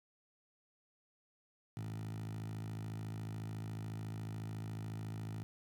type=tone with high-pass filter; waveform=10% pulse; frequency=54 Hz; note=A1; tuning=32 cents flat; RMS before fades=-43 dBFS; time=1.77-5.43 s; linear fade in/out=0 ms; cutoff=120 Hz; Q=9.9; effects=none